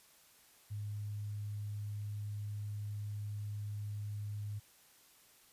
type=tone; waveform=sine; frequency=103.83 Hz; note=G#2; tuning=in tune; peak=-38 dBFS; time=0.7-4.6 s; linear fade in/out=20 ms; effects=white hiss -64 dBFS RMS until 5.52 s + resampled to 32000 Hz